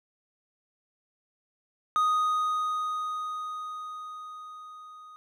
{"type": "tone with level ramp", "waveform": "triangle", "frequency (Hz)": 1244.5, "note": "D#6", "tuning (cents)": 0, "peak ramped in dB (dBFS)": [-19, -44], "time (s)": [1.96, 5.16], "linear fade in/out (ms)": 0, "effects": []}